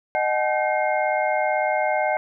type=tone cluster; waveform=sine; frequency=616 / 752 / 850 / 1541 / 2134 Hz; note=D#5 / F#5 / G#5 / G6 / C7; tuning=-17 / +28 / +40 / -30 / +34 cents; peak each=-23 / -24 / -27 / -31 / -28 dBFS; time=0.15-2.17 s; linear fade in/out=0 ms; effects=none